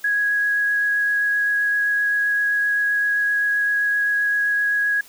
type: tone with vibrato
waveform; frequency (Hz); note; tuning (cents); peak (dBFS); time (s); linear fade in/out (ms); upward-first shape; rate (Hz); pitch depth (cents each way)
sine; 1661.2; G#6; 0; -17; 0.04-5.01; 5; triangle; 7.7; 9
effects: white hiss -47 dBFS RMS until 5.08 s